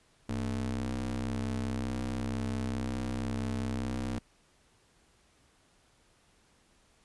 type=ring-modulated tone; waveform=30% pulse; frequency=64.6 Hz; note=C2; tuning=21 cents flat; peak=-26 dBFS; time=0.29-4.19 s; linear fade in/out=5 ms; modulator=162 Hz; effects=pink hiss -66 dBFS RMS until 7.04 s + resampled to 24000 Hz

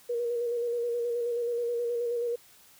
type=tone with vibrato; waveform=sine; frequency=475.4 Hz; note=A#4; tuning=34 cents sharp; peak=-27 dBFS; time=0.09-2.36 s; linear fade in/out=10 ms; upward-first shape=square; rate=9.4 Hz; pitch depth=25 cents each way; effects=white hiss -57 dBFS RMS until 2.79 s

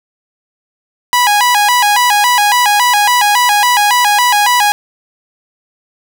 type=tone with vibrato; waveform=sawtooth; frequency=901 Hz; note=A5; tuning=41 cents sharp; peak=-4 dBFS; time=1.13-4.72 s; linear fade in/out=0 ms; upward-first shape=square; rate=3.6 Hz; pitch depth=150 cents each way; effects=7-bit

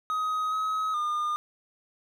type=tone with pitch steps; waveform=triangle; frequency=1259 / 1274 / 1213 Hz; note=D#6 / D#6 / D#6; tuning=+20 / +41 / -44 cents; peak=-24 dBFS; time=0.1-1.36 s; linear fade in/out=0 ms; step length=420 ms; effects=none

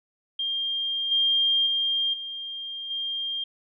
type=tone with level steps; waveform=sine; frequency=3203 Hz; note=G7; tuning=37 cents sharp; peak=-25 / -19 / -22 / -32 / -27 dBFS; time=0.39-3.44 s; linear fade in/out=5 ms; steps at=1.11 / 1.66 / 2.13 / 2.9 s; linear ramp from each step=10 ms; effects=none

